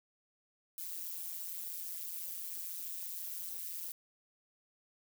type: noise with amplitude modulation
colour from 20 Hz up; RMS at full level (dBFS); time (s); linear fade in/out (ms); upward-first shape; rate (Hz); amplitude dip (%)
violet; -38; 0.78-3.92; 2; sine; 174; 100
effects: none